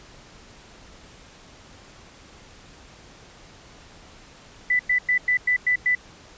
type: tone bursts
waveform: sine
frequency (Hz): 1989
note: B6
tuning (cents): +12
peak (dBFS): -17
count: 7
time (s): 4.7-5.951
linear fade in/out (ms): 5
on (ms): 93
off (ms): 100
effects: pink hiss -48 dBFS RMS until 6.37 s + resampled to 16000 Hz